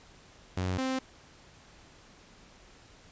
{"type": "tone pair in turn", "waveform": "sawtooth", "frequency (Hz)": [92.1, 261.6], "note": ["F#2", "C4"], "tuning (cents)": [-7, 0], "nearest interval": "octave + tritone", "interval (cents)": 1807, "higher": "second", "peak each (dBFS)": -25, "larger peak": "neither", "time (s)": [[0.57, 0.78], [0.78, 0.99]], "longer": "neither", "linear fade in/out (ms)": 5, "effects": ["pink hiss -56 dBFS RMS until 3.11 s", "resampled to 16000 Hz"]}